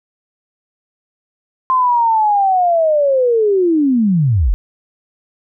sine linear sweep, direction down, 1046.5 to 36.9 Hz, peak -10 dBFS, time 1.7-4.54 s, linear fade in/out 0 ms, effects none

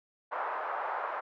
white band-pass noise, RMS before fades -35 dBFS, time 0.31-1.21 s, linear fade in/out 20 ms, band 580 to 1300 Hz, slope 24 dB/octave, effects none

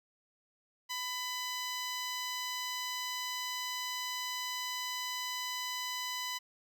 10% pulse tone, 1000 Hz, B5, 21 cents sharp, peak -27 dBFS, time 0.89-6.39 s, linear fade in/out 20 ms, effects none

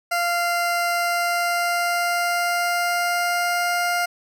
20% pulse tone with pitch glide, 694 to 702.9 Hz, F5 to F5, -11 to +11 cents, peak -15 dBFS, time 0.11-4.06 s, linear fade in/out 10 ms, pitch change +22 cents, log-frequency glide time 0.88-3.71 s, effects none

